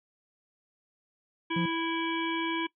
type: harmonic tone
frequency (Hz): 329.6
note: E4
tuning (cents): 0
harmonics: 1 / 3 / 5 / 7 / 9 / 10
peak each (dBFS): -31 / -35 / -39 / -36 / -42 / -40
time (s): 1.5-2.67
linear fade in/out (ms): 10
type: tone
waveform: triangle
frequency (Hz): 173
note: F3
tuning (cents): -16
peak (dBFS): -25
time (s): 1.56-1.66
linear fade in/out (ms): 5
effects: noise-tail reverb RT60 0.1 s tail -21 dB re dry